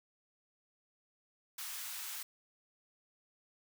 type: high-pass noise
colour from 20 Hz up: white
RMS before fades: -43 dBFS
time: 1.58-2.23 s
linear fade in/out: 5 ms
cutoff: 920 Hz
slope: 24 dB/octave
effects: none